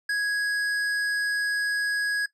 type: tone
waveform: square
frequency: 1661.2 Hz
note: G#6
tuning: in tune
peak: -24 dBFS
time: 0.09-2.26 s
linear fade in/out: 5 ms
effects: noise-tail reverb RT60 0.1 s tail -18 dB re dry + low-pass 8000 Hz 12 dB/octave